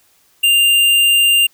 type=tone with hard clipping; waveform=sine; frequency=2794 Hz; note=F7; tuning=in tune; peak=-10 dBFS; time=0.43-1.47 s; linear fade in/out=10 ms; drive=16 dB; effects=white hiss -55 dBFS RMS until 1.53 s